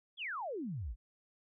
sine exponential sweep, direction down, 3524 to 44 Hz, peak -37 dBFS, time 0.17-0.96 s, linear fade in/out 50 ms, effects none

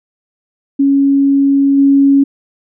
sine tone with level steps, 277.2 Hz, C#4, in tune, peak -7 / -5 dBFS, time 0.79-2.24 s, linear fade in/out 10 ms, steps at 1.77 s, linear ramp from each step 20 ms, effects none

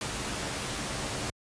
pink noise with comb filter, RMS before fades -33 dBFS, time 0.01-1.3 s, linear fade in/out 2 ms, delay 12 ms, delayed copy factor -0.5, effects high-pass 60 Hz 12 dB/octave + resampled to 22050 Hz

